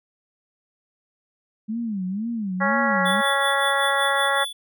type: tone with vibrato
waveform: sine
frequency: 207.7 Hz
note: G#3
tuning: in tune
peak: -24 dBFS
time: 1.68-3.22 s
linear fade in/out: 20 ms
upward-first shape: sine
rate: 2 Hz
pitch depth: 220 cents each way
type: harmonic tone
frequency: 277.2 Hz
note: C#4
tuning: in tune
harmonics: 2 / 3 / 4 / 5 / 6 / 7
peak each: -26 / -26 / -26 / -26 / -26 / -26 dBFS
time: 2.6-4.45 s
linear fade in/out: 20 ms
type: tone with tremolo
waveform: square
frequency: 3452 Hz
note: A7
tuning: 34 cents flat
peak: -25 dBFS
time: 3.05-4.53 s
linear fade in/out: 10 ms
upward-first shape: sine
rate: 5.3 Hz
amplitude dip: 65%
effects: none